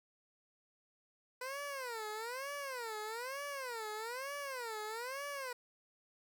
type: tone with vibrato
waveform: 15% pulse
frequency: 493.9 Hz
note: B4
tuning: in tune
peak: -34 dBFS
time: 1.41-5.53 s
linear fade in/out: 5 ms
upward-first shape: sine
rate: 1.1 Hz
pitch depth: 260 cents each way
effects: 12-bit